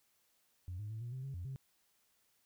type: tone with pitch steps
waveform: sine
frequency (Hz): 90.1 / 105 / 110.3 / 119.8 / 130.1 / 136.2 / 87.8 / 133.6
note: F#2 / G#2 / A2 / A#2 / C3 / C#3 / F2 / C3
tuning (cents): -45 / +19 / +5 / +48 / -9 / -30 / +10 / +36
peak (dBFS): -39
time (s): 0.68-1.56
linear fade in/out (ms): 0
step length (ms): 110
effects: tanh soft clip ceiling -37 dBFS + white hiss -75 dBFS RMS until 2.45 s